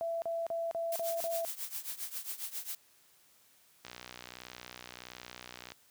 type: tone bursts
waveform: sine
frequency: 668 Hz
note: E5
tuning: 23 cents sharp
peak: -32 dBFS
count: 6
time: 0.01-1.45 s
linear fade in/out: 0 ms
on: 210 ms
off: 36 ms
type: noise with tremolo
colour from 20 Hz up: blue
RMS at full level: -37 dBFS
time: 0.92-2.75 s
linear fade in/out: 2 ms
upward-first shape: triangle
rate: 7.4 Hz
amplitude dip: 90%
type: click train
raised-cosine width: 0.2 ms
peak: -27 dBFS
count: 116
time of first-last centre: 3.85-5.72 s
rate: 61.5 Hz
effects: white hiss -65 dBFS RMS until 5.9 s + high-pass 60 Hz 12 dB/octave